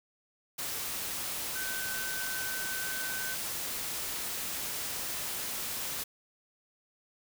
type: tone in noise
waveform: sine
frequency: 1525 Hz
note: G6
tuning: 48 cents flat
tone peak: -37 dBFS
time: 1.55-3.35 s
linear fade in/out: 10 ms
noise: white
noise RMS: -36 dBFS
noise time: 0.58-6.04 s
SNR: -4 dB
effects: none